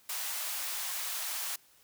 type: high-pass noise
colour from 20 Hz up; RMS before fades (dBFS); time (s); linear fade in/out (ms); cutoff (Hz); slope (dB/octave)
white; -36; 0.09-1.56; 5; 670; 24
effects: white hiss -63 dBFS RMS until 1.83 s